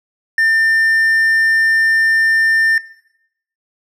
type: tone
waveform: triangle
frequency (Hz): 1800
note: A6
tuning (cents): +39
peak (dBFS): -9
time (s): 0.38-2.78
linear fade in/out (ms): 2
effects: noise-tail reverb RT60 0.8 s tail -18 dB re dry